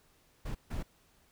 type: noise bursts at uneven times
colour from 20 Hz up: brown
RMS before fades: -36 dBFS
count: 2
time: 0.45-0.55 / 0.7-0.83 s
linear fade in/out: 10 ms
effects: pink hiss -67 dBFS RMS until 1.31 s